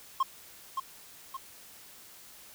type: tone with echo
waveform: triangle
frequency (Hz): 1067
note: C6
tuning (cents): +34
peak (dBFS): -21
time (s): 0.2-0.23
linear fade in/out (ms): 5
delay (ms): 570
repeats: 2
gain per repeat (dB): -6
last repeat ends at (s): 1.37
effects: white hiss -52 dBFS RMS until 2.54 s